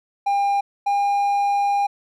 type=tone pair in turn; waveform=triangle; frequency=802 / 806.6 Hz; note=G5 / G5; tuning=+39 / +49 cents; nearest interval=unison; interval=10 cents; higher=second; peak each=-15 dBFS; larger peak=neither; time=0.26-0.61 / 0.86-1.87 s; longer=second; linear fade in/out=10 ms; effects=none